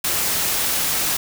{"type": "noise", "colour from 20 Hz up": "white", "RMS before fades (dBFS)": -21, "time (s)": [0.04, 1.17], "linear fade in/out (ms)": 5, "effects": []}